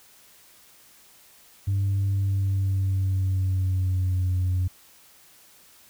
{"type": "tone with pitch glide", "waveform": "sine", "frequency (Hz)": [98.5, 91.37], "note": ["G2", "F#2"], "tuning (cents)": [9, -21], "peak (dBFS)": -19, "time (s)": [1.67, 4.68], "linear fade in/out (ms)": 10, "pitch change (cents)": -130, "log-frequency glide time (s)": [2.11, 4.3], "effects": ["tanh soft clip ceiling -19 dBFS", "white hiss -54 dBFS RMS until 5.89 s"]}